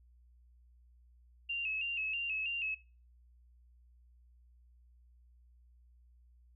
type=tone with vibrato; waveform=sine; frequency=2679 Hz; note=E7; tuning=27 cents sharp; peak=-33 dBFS; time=1.49-2.75 s; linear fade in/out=10 ms; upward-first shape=square; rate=3.1 Hz; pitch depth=63 cents each way; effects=noise-tail reverb RT60 0.4 s tail -23 dB re dry + added 60 Hz sine -60 dBFS peak until 6.55 s